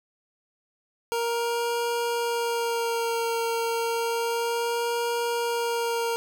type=tone with vibrato; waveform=25% pulse; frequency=466.2 Hz; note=A#4; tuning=in tune; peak=-21 dBFS; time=1.12-6.16 s; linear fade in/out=0 ms; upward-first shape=sine; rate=0.31 Hz; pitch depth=20 cents each way; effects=none